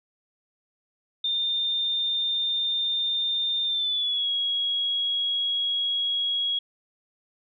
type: tone with pitch glide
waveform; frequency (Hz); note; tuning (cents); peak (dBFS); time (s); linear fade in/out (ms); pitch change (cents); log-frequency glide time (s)
sine; 3614 to 3314; A7 to G#7; +46 to -4; -23; 1.24-6.59; 5; -150; 3.65-4.29
effects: none